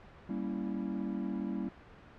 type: chord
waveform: triangle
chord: G diminished seventh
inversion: none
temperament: equal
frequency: 196 / 233.1 / 277.2 / 329.6 Hz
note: G3 / Bb3 / Db4 / Fb4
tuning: 0 / 0 / 0 / 0 cents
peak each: -35 / -37 / -38 / -39 dBFS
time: 0.29-1.69 s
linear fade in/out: 5 ms
effects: pink hiss -54 dBFS RMS until 2.18 s + low-pass 2000 Hz 12 dB/octave